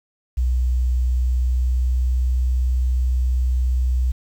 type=tone with pitch glide; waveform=sine; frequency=62.1 to 62.64 Hz; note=B1 to B1; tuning=+10 to +25 cents; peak=-16 dBFS; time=0.37-4.12 s; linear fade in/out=10 ms; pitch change=+15 cents; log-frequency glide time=1.08-2.43 s; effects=8-bit